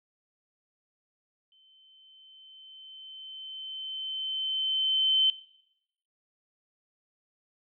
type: tone with exponential growth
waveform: sine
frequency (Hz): 3077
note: G7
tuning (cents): -33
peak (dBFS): -20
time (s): 1.52-5.3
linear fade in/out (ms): 1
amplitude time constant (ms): 820
effects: noise-tail reverb RT60 0.8 s tail -18 dB re dry